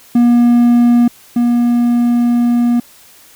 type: tone pair in turn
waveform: triangle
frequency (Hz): 239.4 / 239.4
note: A#3 / A#3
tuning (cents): +46 / +46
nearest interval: unison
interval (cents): 0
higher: neither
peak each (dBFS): -4 / -7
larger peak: first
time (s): 0.15-1.08 / 1.36-2.8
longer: second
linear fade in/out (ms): 5
effects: white hiss -43 dBFS RMS until 3.35 s